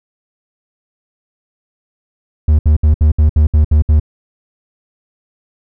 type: tone bursts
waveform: triangle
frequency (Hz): 76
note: D#2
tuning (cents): -40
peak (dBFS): -4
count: 9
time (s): 2.48-3.998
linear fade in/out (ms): 5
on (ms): 110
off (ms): 66
effects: none